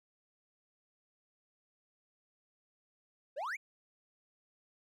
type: exponential sweep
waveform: triangle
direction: up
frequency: 493.9 to 2481 Hz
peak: -34 dBFS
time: 3.36-3.57 s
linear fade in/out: 20 ms
effects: none